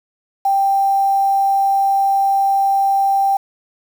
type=tone with quantisation; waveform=sine; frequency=786 Hz; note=G5; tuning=4 cents sharp; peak=-12 dBFS; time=0.45-3.37 s; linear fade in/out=5 ms; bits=6; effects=none